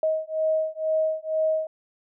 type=beating tone pair; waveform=sine; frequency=630 / 632.1 Hz; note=D#5 / D#5; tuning=+21 / +27 cents; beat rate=2.1 Hz; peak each=-25 dBFS; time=0.03-1.67 s; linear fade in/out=2 ms; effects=none